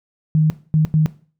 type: tone bursts at uneven times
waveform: sine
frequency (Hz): 155.56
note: D#3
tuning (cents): 0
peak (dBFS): -11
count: 3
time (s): 0.35-0.5 / 0.74-0.85 / 0.94-1.06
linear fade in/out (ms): 0
effects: noise-tail reverb RT60 0.4 s tail -17 dB re dry